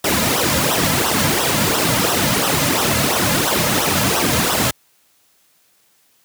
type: noise with flanger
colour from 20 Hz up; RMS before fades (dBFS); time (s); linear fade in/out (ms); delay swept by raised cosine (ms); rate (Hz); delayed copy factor
pink; -17; 0.04-4.71; 5; 0.43 to 2.73; 2.9; -0.75
effects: white hiss -58 dBFS RMS until 6.24 s + high-pass 80 Hz 12 dB/octave